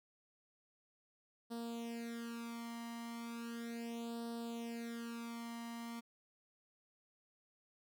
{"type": "tone with flanger", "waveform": "sawtooth", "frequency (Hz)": 233.1, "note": "A#3", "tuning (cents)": 0, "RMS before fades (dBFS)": -45, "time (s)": [1.5, 6.01], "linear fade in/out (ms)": 20, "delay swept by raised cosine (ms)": [0.22, 1], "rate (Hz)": 0.36, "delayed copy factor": 0.85, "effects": []}